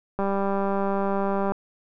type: click train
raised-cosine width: 1 ms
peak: -13 dBFS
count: 263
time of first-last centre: 0.19-1.52 s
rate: 197 Hz
effects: none